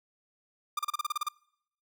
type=tone bursts; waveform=45% pulse; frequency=1200 Hz; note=D6; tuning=37 cents sharp; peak=-28 dBFS; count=10; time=0.77-1.287 s; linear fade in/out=5 ms; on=22 ms; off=33 ms; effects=noise-tail reverb RT60 0.7 s tail -25 dB re dry